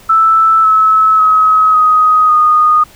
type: tone with pitch steps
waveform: sine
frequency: 1318.5 / 1296.6 / 1275.1 / 1253.9 / 1233 Hz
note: E6 / E6 / D#6 / D#6 / D#6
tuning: 0 / -29 / +42 / +13 / -16 cents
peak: -5 dBFS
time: 0.09-2.84 s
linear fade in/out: 10 ms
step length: 550 ms
effects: pink hiss -41 dBFS RMS until 2.95 s